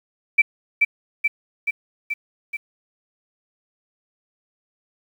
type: tone with echo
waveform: sine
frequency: 2329 Hz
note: D7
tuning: 15 cents flat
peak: -9 dBFS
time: 0.38-0.42 s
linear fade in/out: 10 ms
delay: 430 ms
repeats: 5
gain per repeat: -3 dB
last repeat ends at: 2.57 s
effects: 8-bit